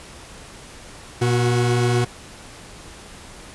40% pulse tone pair together, 120 / 368 Hz, B2 / F#4, -49 / -9 cents, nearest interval octave + perfect fifth, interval 1940 cents, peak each -17 / -21 dBFS, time 1.21-2.05 s, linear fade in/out 10 ms, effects pink hiss -41 dBFS RMS until 3.54 s + resampled to 24000 Hz

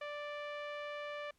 sawtooth tone with low-pass filter, 587.3 Hz, D5, in tune, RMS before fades -43 dBFS, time 0.01-1.31 s, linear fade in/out 5 ms, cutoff 2500 Hz, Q 1.6, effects pink hiss -75 dBFS RMS until 1.38 s + low-pass 12000 Hz 12 dB/octave

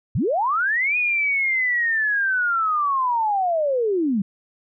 sine linear two-way sweep, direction up then down, 78.8 to 2489 to 183.4 Hz, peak -18 dBFS, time 0.15-4.22 s, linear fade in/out 5 ms, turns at 0.97 s, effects none

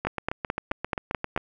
two click trains, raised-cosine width 0.5 ms, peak -10 / -13 dBFS, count 7 / 11, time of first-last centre 0.07-1.363 / 0.05-1.376 s, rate 4.64 / 7.54 Hz, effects none

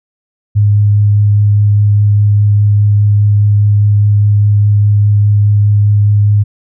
sine tone with vibrato, 103.4 Hz, G#2, 7 cents flat, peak -5 dBFS, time 0.55-6.44 s, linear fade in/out 20 ms, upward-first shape triangle, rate 4.9 Hz, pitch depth 10 cents each way, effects none

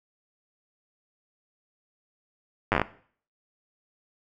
slowing click train, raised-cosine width 0.5 ms, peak -7 dBFS, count 8, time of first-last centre 2.72-2.817 s, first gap 9 ms, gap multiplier 1.14, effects noise-tail reverb RT60 0.5 s tail -17 dB re dry

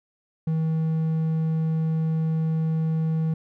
triangle tone, 160 Hz, D#3, 49 cents sharp, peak -19 dBFS, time 0.47-3.34 s, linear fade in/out 5 ms, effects none

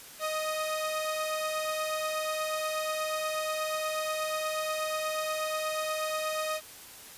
sawtooth tone pair together, 622.3 / 1252.9 Hz, D#5 / D#6, 0 / +12 cents, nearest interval octave, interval 1212 cents, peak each -27 / -33 dBFS, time 0.19-6.61 s, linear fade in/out 50 ms, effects white hiss -48 dBFS RMS until 7.17 s + resampled to 32000 Hz

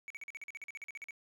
triangle tone bursts, 2256 Hz, C#7, 30 cents sharp, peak -40 dBFS, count 16, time 0.08-1.108 s, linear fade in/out 0 ms, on 23 ms, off 44 ms, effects none

